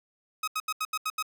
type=tone bursts; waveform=sawtooth; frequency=1267 Hz; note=D#6; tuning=31 cents sharp; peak=-24 dBFS; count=7; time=0.43-1.226 s; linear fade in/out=5 ms; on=46 ms; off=79 ms; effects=none